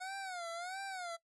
25% pulse tone with vibrato, 726 Hz, F#5, 33 cents flat, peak -37 dBFS, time 0-1.17 s, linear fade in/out 20 ms, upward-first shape sine, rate 1.5 Hz, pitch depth 140 cents each way, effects noise-tail reverb RT60 0.1 s tail -18 dB re dry + resampled to 24000 Hz

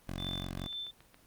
10% pulse tone, 45.71 Hz, F#1, 20 cents flat, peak -29 dBFS, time 0.07-0.68 s, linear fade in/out 20 ms
sine tone with tremolo, 3540 Hz, A7, 10 cents sharp, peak -36 dBFS, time 0.18-0.91 s, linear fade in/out 5 ms, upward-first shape sine, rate 2.1 Hz, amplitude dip 100%
click train, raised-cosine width 0.3 ms, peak -37 dBFS, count 5, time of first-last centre 0.59-1.144 s, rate 7.22 Hz
effects pink hiss -63 dBFS RMS until 1.26 s + Opus 24 kbps

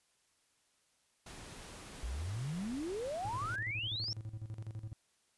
pink noise, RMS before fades -50 dBFS, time 1.26-3.56 s, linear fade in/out 5 ms
sine exponential sweep, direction up, 53.5 to 5588 Hz, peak -36 dBFS, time 2.03-4.13 s, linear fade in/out 0 ms
triangle tone with tremolo, 108.9 Hz, A2, 17 cents flat, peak -37 dBFS, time 3.25-4.93 s, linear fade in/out 0 ms, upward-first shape square, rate 12 Hz, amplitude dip 75%
effects white hiss -74 dBFS RMS until 5.37 s + resampled to 24000 Hz

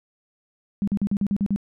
sine tone bursts, 200.9 Hz, G3, 43 cents sharp, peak -19 dBFS, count 8, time 0.82-1.561 s, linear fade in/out 0 ms, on 55 ms, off 43 ms, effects none

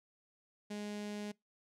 sawtooth tone with notch filter, 207.7 Hz, G#3, in tune, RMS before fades -42 dBFS, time 0.7-1.32 s, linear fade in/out 10 ms, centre 1200 Hz, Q 1.7, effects noise-tail reverb RT60 0.2 s tail -25 dB re dry + low-pass 9000 Hz 12 dB/octave

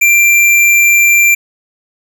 square tone, 2364 Hz, D7, 11 cents sharp, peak -6 dBFS, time 0.01-1.35 s, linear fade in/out 10 ms, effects none

